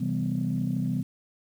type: chord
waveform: sine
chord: C major seventh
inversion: none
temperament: equal with one note detuned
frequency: 130.81 / 164.81 / 196 / 249.5 Hz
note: C3 / E3 / G3 / B3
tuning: 0 / 0 / 0 / +18 cents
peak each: -30 dBFS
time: 0-1.03 s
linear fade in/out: 10 ms
effects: tanh soft clip ceiling -17 dBFS + 9-bit